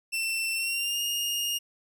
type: tone with pitch glide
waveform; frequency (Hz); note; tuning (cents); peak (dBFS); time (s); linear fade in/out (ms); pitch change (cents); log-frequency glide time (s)
sawtooth; 2686 to 2841; E7 to F7; +32 to +29; -24; 0.12-1.59; 20; +97; 0.53-1.01
effects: 11-bit